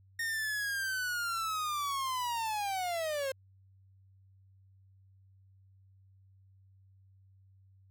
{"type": "linear sweep", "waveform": "45% pulse", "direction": "down", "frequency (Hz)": [1848, 523.3], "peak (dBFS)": -32, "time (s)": [0.19, 3.32], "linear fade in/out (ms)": 5, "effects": ["added 96 Hz sine -59 dBFS peak until 7.9 s"]}